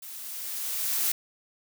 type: noise with level ramp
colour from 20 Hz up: blue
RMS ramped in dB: -42 to -25 dBFS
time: 0.02-1.12 s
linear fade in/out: 5 ms
effects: none